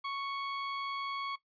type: tone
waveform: sawtooth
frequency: 1108.7 Hz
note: C#6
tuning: in tune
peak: -31 dBFS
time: 0.04-1.36 s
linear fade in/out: 10 ms
effects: noise-tail reverb RT60 0.1 s tail -17 dB re dry + resampled to 11025 Hz